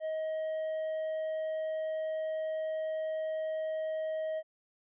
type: tone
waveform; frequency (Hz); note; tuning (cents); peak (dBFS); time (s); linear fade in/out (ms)
triangle; 631; D#5; +24; -30; 0-4.43; 50
effects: resampled to 8000 Hz